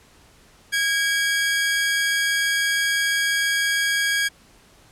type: tone pair together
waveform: sawtooth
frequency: 1639 / 2286 Hz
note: G#6 / D7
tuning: -23 / -47 cents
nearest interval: tritone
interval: 576 cents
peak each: -16 / -25 dBFS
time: 0.72-4.29 s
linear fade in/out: 20 ms
effects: pink hiss -53 dBFS RMS until 4.91 s + low-pass 11000 Hz 12 dB/octave